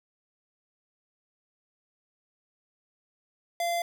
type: tone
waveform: square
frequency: 688 Hz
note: F5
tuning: 26 cents flat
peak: -27 dBFS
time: 3.6-3.82 s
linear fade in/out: 2 ms
effects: none